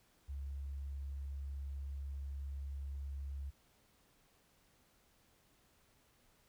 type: tone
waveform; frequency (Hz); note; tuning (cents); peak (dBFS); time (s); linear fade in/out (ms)
sine; 69.3; C#2; 0; -40; 0.28-3.51; 20
effects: pink hiss -71 dBFS RMS until 6.48 s